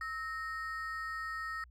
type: ring-modulated tone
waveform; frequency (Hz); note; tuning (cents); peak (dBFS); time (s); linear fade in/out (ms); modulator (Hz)
triangle; 1575; G6; +8; -32; 0.01-1.64; 2; 278
effects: added 60 Hz sine -55 dBFS peak until 1.7 s